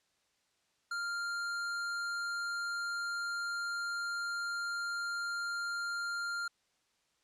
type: tone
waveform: square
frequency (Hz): 1396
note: F6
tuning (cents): -1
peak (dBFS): -35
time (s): 0.91-6.48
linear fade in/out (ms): 5
effects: white hiss -75 dBFS RMS until 7.23 s + low-pass 7000 Hz 12 dB/octave